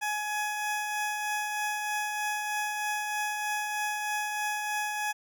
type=tone with tremolo; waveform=20% pulse; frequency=841 Hz; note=G#5; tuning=22 cents sharp; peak=-23 dBFS; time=0.01-5.13 s; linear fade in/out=20 ms; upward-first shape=triangle; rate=3.2 Hz; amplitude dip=35%; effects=none